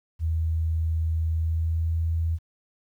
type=tone with pitch glide; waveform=sine; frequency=80.8 to 82.02 Hz; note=E2 to E2; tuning=-34 to -8 cents; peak=-22 dBFS; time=0.19-2.39 s; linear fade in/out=50 ms; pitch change=+26 cents; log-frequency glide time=1.35-1.92 s; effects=10-bit